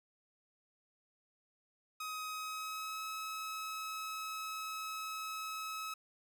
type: tone with pitch glide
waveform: sawtooth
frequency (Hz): 1263 to 1287.3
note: D#6 to E6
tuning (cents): +26 to -41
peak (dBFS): -36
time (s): 2-5.94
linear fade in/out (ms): 5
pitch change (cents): +33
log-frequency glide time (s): 2.29-3.03
effects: none